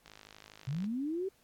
click train, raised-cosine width 0.2 ms, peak -33 dBFS, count 42, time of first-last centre 0.06-0.842 s, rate 52.4 Hz
sine linear sweep, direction up, 123.9 to 395.2 Hz, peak -32 dBFS, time 0.67-1.29 s, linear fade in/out 10 ms
effects pink hiss -68 dBFS RMS until 1.43 s + AAC 64 kbps

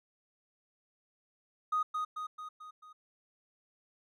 triangle tone with echo, 1245 Hz, D#6, 1 cent sharp, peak -24 dBFS, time 1.72-1.83 s, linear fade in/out 10 ms, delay 220 ms, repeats 5, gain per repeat -5 dB, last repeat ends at 2.93 s, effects tanh soft clip ceiling -25 dBFS

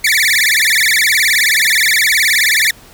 sawtooth tone with vibrato, 2009 Hz, B6, 29 cents sharp, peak -6 dBFS, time 0.04-2.71 s, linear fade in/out 5 ms, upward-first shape sine, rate 19 Hz, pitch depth 270 cents each way, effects pink hiss -41 dBFS RMS until 2.93 s

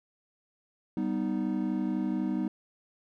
triangle chord, G augmented, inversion none, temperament equal with one note detuned, 194.87 / 246.9 / 311.1 Hz, G3 / B3 / D#4, -10 / 0 / 0 cents, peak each -30 dBFS, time 0.97-2.48 s, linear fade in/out 2 ms, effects none

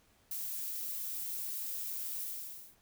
violet noise with ADSR envelope, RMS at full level -37 dBFS, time 0.31-2.76 s, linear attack 4 ms, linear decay 7 ms, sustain -2 dB, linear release 540 ms, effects pink hiss -68 dBFS RMS until 2.81 s

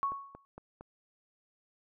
sine tone with exponential decay, 1108 Hz, C#6, 1 cent flat, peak -26 dBFS, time 0.03-0.45 s, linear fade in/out 0 ms, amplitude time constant 90 ms
click train, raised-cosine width 1 ms, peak -32 dBFS, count 4, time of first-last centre 0.12-0.81 s, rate 4.35 Hz
effects none

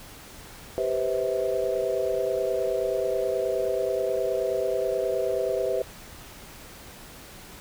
sine chord, C major seventh, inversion second, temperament equal with one note detuned, 392 / 493.9 / 523.3 / 646.8 Hz, G4 / B4 / C5 / E5, 0 / 0 / 0 / -33 cents, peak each -29 dBFS, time 0.78-5.82 s, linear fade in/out 0 ms, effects pink hiss -45 dBFS RMS until 7.6 s

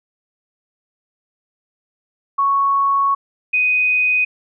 sine tone pair in turn, 1108.7 / 2497 Hz, C#6 / D#7, 0 / +6 cents, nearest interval octave + major second, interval 1406 cents, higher second, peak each -13 dBFS, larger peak neither, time 2.38-3.15 / 3.53-4.25 s, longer first, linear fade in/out 10 ms, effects none

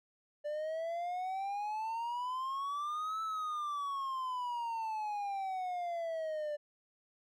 triangle exponential two-way sweep, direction up then down, 587.3 to 1318.5 to 587.3 Hz, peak -33 dBFS, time 0.44-6.57 s, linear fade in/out 20 ms, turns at 3.22 s, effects none

